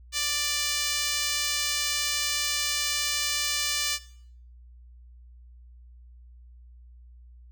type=tone with high-pass filter; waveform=5% pulse; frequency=589 Hz; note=D5; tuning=5 cents sharp; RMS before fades=-28 dBFS; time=0.12-3.99 s; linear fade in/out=50 ms; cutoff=1700 Hz; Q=0.59; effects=noise-tail reverb RT60 0.6 s tail -18 dB re dry + added 60 Hz sine -47 dBFS peak until 7.51 s